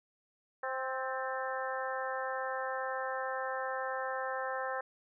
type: harmonic tone with a mistuned harmonic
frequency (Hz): 262.2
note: C4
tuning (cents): +4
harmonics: 2 / 3 / 4 / 5 / 6 / 7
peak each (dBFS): -38 / -40 / -41 / -42 / -43 / -43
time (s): 0.63-4.81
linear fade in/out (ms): 5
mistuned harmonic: 7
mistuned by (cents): -39
effects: none